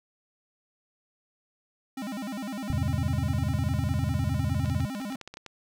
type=tone with vibrato; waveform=square; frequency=233.1 Hz; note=A#3; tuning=in tune; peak=-33 dBFS; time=1.97-5.16 s; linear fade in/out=5 ms; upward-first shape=square; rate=9.9 Hz; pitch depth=230 cents each way
type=chord; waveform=sine; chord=E minor seventh; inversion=none; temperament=just; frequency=82.41 / 98.89 / 123.61 / 148.33 Hz; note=E2 / G2 / B2 / D3; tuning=0 / +16 / +2 / +18 cents; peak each=-30 / -31 / -30 / -32 dBFS; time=2.7-4.86 s; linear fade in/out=0 ms
type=clicks; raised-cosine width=0.2 ms; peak=-24 dBFS; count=11; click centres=4.658 / 4.698 / 4.805 / 4.95 / 5.015 / 5.124 / 5.213 / 5.276 / 5.34 / 5.371 / 5.463 s
effects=none